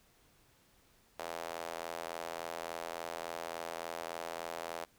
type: tone with high-pass filter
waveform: sawtooth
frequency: 83.5 Hz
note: E2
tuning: 23 cents sharp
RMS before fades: -42 dBFS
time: 1.19-4.85 s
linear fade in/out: 5 ms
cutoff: 620 Hz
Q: 1.8
effects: pink hiss -67 dBFS RMS until 4.98 s